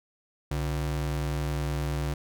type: ring-modulated tone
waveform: square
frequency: 105.1 Hz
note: G#2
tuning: 21 cents sharp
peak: -25 dBFS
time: 0.51-2.14 s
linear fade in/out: 5 ms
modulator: 40.1 Hz
effects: none